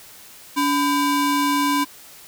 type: ring-modulated tone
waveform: square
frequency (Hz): 645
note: E5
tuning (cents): -38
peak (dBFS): -15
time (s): 0.56-1.85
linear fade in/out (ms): 20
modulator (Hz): 360
effects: white hiss -44 dBFS RMS until 2.27 s